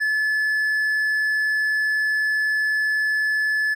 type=tone; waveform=triangle; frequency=1726 Hz; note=A6; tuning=34 cents flat; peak=-17 dBFS; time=0-3.75 s; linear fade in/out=20 ms; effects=none